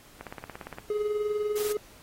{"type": "click train", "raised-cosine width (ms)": 0.5, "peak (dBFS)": -24, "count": 11, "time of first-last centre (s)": [0.21, 0.785], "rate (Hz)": 17.4}
{"type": "tone with tremolo", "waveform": "triangle", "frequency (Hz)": 420, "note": "G#4", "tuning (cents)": 19, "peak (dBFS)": -22, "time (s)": [0.9, 1.77], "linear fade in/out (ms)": 2, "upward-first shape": "sine", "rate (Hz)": 20, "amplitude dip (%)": 50}
{"type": "noise", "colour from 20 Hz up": "white", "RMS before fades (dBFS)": -37, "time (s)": [1.56, 1.73], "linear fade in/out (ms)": 10}
{"effects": ["pink hiss -54 dBFS RMS until 2.02 s", "AAC 48 kbps"]}